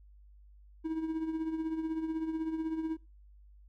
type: tone with tremolo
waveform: triangle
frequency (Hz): 320.1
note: D#4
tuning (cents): +49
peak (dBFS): -27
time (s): 0.84-2.97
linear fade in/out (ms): 20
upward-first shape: triangle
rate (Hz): 16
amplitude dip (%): 65
effects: noise-tail reverb RT60 0.3 s tail -22 dB re dry + added 50 Hz sine -54 dBFS peak until 3.68 s